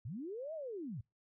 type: linear two-way sweep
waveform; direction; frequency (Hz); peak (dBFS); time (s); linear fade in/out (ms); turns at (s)
sine; up then down; 93 to 660 to 93; -40; 0.05-1.01; 5; 0.54
effects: noise-tail reverb RT60 0.2 s tail -25 dB re dry